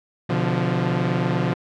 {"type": "chord", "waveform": "sawtooth", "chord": "B diminished", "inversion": "none", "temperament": "equal with one note detuned", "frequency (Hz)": [126.21, 146.83, 174.61], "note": ["B2", "D3", "F3"], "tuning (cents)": [38, 0, 0], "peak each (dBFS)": [-20, -22, -19], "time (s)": [0.29, 1.54], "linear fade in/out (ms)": 10, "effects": ["low-pass 3000 Hz 12 dB/octave"]}